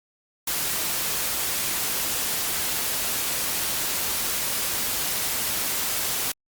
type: noise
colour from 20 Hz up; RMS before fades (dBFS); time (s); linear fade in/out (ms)
white; -26; 0.47-6.32; 5
effects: Opus 48 kbps